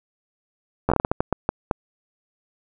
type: slowing click train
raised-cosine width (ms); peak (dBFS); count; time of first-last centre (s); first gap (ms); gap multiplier
1; -5; 12; 0.89-1.712; 11; 1.35
effects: none